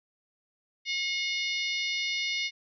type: harmonic tone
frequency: 721 Hz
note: F#5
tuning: 45 cents flat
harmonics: 3 / 4 / 5 / 6 / 7 / 8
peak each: -31 / -36 / -35 / -39 / -38 / -43 dBFS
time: 0.85-2.51 s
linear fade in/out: 50 ms
effects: none